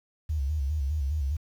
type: tone with vibrato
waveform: sine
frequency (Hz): 72.4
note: D2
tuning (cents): -24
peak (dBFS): -25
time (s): 0.29-1.37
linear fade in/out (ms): 10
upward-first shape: square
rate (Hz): 4.9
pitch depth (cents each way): 110
effects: 9-bit